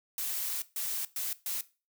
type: noise bursts at uneven times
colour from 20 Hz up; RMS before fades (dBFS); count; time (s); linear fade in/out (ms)
blue; -34; 4; 0.18-0.62 / 0.76-1.05 / 1.16-1.33 / 1.46-1.61; 2
effects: noise-tail reverb RT60 0.3 s tail -17 dB re dry